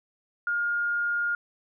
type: tone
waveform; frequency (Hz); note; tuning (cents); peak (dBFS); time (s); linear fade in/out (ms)
sine; 1418; F6; +26; -24; 0.47-1.35; 2
effects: none